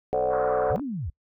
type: chord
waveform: sine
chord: D dominant seventh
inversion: second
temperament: equal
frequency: 440 / 523.3 / 587.3 / 740 Hz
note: A4 / C5 / D5 / F#5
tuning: 0 / 0 / 0 / 0 cents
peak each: -27 dBFS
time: 0.13-0.76 s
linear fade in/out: 0 ms
type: click train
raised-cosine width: 1 ms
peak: -23 dBFS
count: 43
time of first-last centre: 0.13-0.796 s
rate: 63.1 Hz
type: band-pass noise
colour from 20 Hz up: white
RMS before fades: -35 dBFS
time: 0.29-0.75 s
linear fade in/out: 50 ms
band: 1000 to 1400 Hz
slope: 48 dB/octave
type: linear two-way sweep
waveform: sine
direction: up then down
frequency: 59.5 to 300 to 59.5 Hz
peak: -28 dBFS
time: 0.7-1.1 s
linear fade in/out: 5 ms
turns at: 0.82 s
effects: noise-tail reverb RT60 0.1 s tail -25 dB re dry